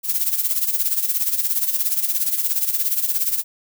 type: noise with tremolo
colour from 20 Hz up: violet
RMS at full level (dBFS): -18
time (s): 0.03-3.44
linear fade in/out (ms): 50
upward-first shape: sine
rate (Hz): 17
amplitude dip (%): 70
effects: none